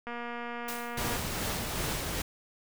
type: click train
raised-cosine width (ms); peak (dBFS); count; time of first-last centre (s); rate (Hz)
0.5; -24; 262; 0.07-1.167; 238
type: noise with exponential decay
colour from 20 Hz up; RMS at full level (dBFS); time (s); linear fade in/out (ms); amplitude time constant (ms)
white; -37; 0.68-1.19; 5; 110
type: noise with tremolo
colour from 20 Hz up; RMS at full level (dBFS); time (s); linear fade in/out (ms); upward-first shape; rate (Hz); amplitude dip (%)
pink; -32; 0.97-2.22; 5; sine; 2.5; 30
effects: none